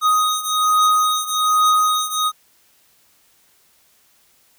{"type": "beating tone pair", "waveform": "square", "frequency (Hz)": [1249, 1250.2], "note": ["D#6", "D#6"], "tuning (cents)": [6, 8], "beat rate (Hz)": 1.2, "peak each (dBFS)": [-17, -20], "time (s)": [0.01, 2.32], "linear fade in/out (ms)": 50, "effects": ["white hiss -57 dBFS RMS until 4.58 s"]}